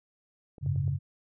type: clicks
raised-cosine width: 2 ms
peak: -35 dBFS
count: 4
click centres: 0.582 / 0.662 / 0.76 / 0.879 s
type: chord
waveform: sine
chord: F# suspended second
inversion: none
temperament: equal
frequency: 92.5 / 103.83 / 138.59 Hz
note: F#2 / G#2 / C#3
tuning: 0 / 0 / 0 cents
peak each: -31 / -33 / -28 dBFS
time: 0.61-0.99 s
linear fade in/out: 50 ms
effects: none